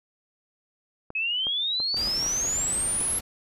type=clicks; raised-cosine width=1 ms; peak=-24 dBFS; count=9; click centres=1.104 / 1.469 / 1.802 / 1.944 / 2.073 / 2.227 / 2.263 / 2.449 / 3.012 s
type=exponential sweep; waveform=sine; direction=up; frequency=2538 to 11300 Hz; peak=-24 dBFS; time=1.15-3.19 s; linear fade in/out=5 ms
type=noise; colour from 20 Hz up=pink; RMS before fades=-37 dBFS; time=1.96-3.21 s; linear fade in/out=10 ms
effects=resampled to 32000 Hz